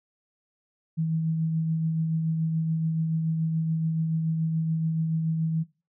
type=tone with tremolo; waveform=sine; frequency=161.1 Hz; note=E3; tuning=39 cents flat; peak=-22 dBFS; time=0.97-5.64 s; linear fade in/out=20 ms; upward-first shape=triangle; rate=7 Hz; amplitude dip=35%; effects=noise-tail reverb RT60 0.3 s tail -19 dB re dry